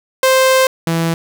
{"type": "tone pair in turn", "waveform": "sawtooth", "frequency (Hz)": [523.3, 165.5], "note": ["C5", "E3"], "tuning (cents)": [0, 7], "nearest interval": "octave + minor sixth", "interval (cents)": 1993, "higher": "first", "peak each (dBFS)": [-5, -10], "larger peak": "first", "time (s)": [[0.23, 0.67], [0.87, 1.14]], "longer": "first", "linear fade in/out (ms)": 2, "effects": []}